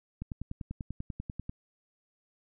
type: click train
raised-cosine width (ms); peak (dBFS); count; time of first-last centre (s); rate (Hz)
5; -24; 14; 0.22-1.495; 10.2
effects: none